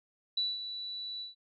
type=tone with ADSR envelope; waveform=sine; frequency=3951 Hz; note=B7; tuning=in tune; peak=-27 dBFS; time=0.37-1.35 s; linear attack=5 ms; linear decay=200 ms; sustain=-10 dB; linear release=140 ms; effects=none